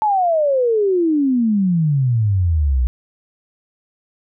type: exponential sweep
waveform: sine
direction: down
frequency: 880 to 59.3 Hz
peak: -13 dBFS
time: 0.02-2.87 s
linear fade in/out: 0 ms
effects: none